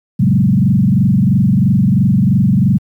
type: tone with frequency modulation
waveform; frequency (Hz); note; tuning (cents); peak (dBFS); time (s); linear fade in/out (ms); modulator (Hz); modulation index
sine; 159.4; D#3; +42; -7; 0.19-2.78; 10; 23; 2.4
effects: high-pass 100 Hz 12 dB/octave + 8-bit